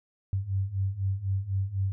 sine beating tone pair, 94.6 / 98.6 Hz, F#2 / G2, +39 / +11 cents, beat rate 4 Hz, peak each -31 / -28 dBFS, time 0.33-1.92 s, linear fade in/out 0 ms, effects none

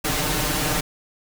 pink noise with comb filter, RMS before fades -23 dBFS, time 0.04-0.81 s, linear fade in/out 10 ms, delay 6.6 ms, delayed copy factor +0.95, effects none

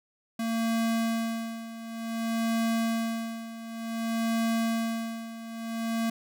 square tone with tremolo, 227.5 Hz, A#3, 42 cents flat, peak -25 dBFS, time 0.39-6.1 s, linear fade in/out 5 ms, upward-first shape sine, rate 0.55 Hz, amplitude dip 80%, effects none

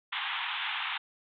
white band-pass noise, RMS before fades -34 dBFS, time 0.12-0.98 s, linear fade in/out 10 ms, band 780 to 3600 Hz, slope 96 dB/octave, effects none

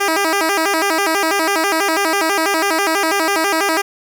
10% pulse tone with vibrato, 358.7 Hz, F4, 46 cents sharp, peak -6 dBFS, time 0-3.82 s, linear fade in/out 10 ms, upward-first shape square, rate 6.1 Hz, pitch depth 190 cents each way, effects none

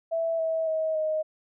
sine tone with pitch steps, 659.3 / 647.2 / 635.4 / 623.7 Hz, E5 / E5 / D#5 / D#5, 0 / -32 / +36 / +4 cents, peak -24 dBFS, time 0.11-1.23 s, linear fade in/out 20 ms, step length 280 ms, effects none

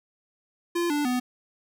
square tone with pitch steps, 344.7 / 293.2 / 249.4 Hz, F4 / D4 / B3, -23 / -3 / +17 cents, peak -24 dBFS, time 0.75-1.2 s, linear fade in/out 10 ms, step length 150 ms, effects none

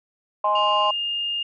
sine chord, Ab major, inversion second, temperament equal, 622.3 / 830.6 / 1046.5 Hz, Eb5 / Ab5 / C6, 0 / 0 / 0 cents, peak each -24 / -23 / -19 dBFS, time 0.44-0.91 s, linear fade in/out 5 ms
sine tone, 2824 Hz, F7, 19 cents sharp, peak -23 dBFS, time 0.55-1.43 s, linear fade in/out 5 ms
effects tanh soft clip ceiling -10 dBFS

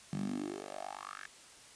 10% pulse tone with high-pass filter sweep, 49 Hz, G1, in tune, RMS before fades -41 dBFS, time 0.13-1.26 s, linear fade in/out 0 ms, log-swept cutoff 160 to 1700 Hz, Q 5.5, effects white hiss -56 dBFS RMS until 1.75 s + resampled to 22050 Hz

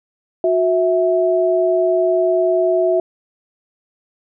sine tone pair together, 365 / 654.5 Hz, F#4 / E5, -24 / -13 cents, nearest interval minor seventh, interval 1011 cents, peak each -16 / -15 dBFS, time 0.44-3 s, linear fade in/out 2 ms, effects none

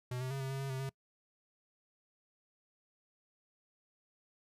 square tone with pitch steps, 125 / 129.1 / 136.6 / 133.6 / 135.5 / 136.7 / 131.8 / 135.3 Hz, B2 / C3 / C#3 / C3 / C#3 / C#3 / C3 / C#3, +21 / -23 / -25 / +36 / -39 / -24 / +13 / -42 cents, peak -37 dBFS, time 0.11-0.894 s, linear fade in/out 5 ms, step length 98 ms, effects noise-tail reverb RT60 0.1 s tail -24 dB re dry + resampled to 32000 Hz

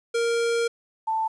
square / sine tone pair in turn, 466.2 / 885.2 Hz, A#4 / A5, 0 / +10 cents, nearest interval major seventh, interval 1110 cents, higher second, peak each -22 dBFS, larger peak neither, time 0.14-0.68 / 1.07-1.28 s, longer first, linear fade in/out 10 ms, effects resampled to 22050 Hz + 10-bit

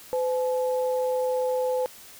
sine tone pair together, 508 / 855.3 Hz, B4 / A5, +49 / -49 cents, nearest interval major sixth, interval 902 cents, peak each -23 / -32 dBFS, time 0.13-1.86 s, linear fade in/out 0 ms, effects white hiss -47 dBFS RMS until 2.19 s

